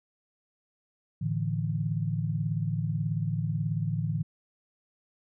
sine chord, A suspended fourth, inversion none, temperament just, 110 / 146.67 / 165 Hz, A2 / D3 / E3, 0 / -2 / +2 cents, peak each -31 dBFS, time 1.21-4.23 s, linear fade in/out 10 ms, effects none

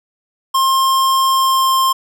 square tone with pitch glide, 1063 to 1056.9 Hz, C6 to C6, +27 to +17 cents, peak -12 dBFS, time 0.54-1.93 s, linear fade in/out 10 ms, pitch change -10 cents, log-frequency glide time 1.27-1.73 s, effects none

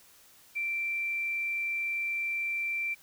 sine tone, 2349 Hz, D7, in tune, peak -29 dBFS, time 0.55-2.95 s, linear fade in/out 20 ms, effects white hiss -58 dBFS RMS until 3.02 s

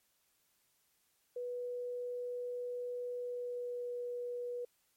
sine tone with pitch glide, 490.5 to 486.5 Hz, B4 to B4, -12 to -26 cents, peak -37 dBFS, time 1.36-4.65 s, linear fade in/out 5 ms, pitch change -14 cents, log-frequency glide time 3.13-3.96 s, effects white hiss -75 dBFS RMS until 4.96 s + MP3 64 kbps

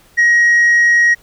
sine tone with tanh clipping, 1891 Hz, A#6, 24 cents sharp, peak -8 dBFS, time 0.17-1.15 s, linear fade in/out 20 ms, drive 1 dB, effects pink hiss -49 dBFS RMS until 1.22 s

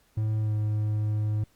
triangle tone with pitch glide, 108.4 to 106.41 Hz, A2 to G#2, -25 to +43 cents, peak -22 dBFS, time 0.17-1.44 s, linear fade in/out 5 ms, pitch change -32 cents, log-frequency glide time 0.4-0.53 s, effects pink hiss -65 dBFS RMS until 1.55 s + Opus 48 kbps

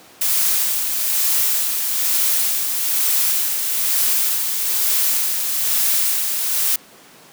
blue noise with tremolo, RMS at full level -17 dBFS, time 0.21-6.76 s, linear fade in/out 5 ms, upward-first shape sine, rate 1.1 Hz, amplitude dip 40%, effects pink hiss -45 dBFS RMS until 7.32 s + high-pass 200 Hz 12 dB/octave

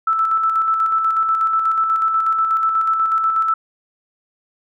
sine tone with tremolo, 1318.5 Hz, E6, in tune, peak -13 dBFS, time 0.07-3.54 s, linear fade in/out 5 ms, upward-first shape square, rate 8.2 Hz, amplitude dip 35%, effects none

